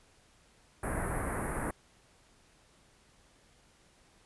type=band-stop noise; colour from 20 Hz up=pink; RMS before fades=-34 dBFS; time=0.83-1.71 s; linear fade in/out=5 ms; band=2000 to 9800 Hz; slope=48 dB/octave; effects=pink hiss -64 dBFS RMS until 4.25 s + resampled to 24000 Hz